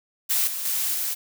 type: noise with level steps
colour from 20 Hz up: blue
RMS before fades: -22 / -30 / -25 / -27 dBFS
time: 0.29-1.15 s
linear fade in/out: 20 ms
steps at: 0.47 / 0.65 / 0.94 s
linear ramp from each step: 5 ms
effects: none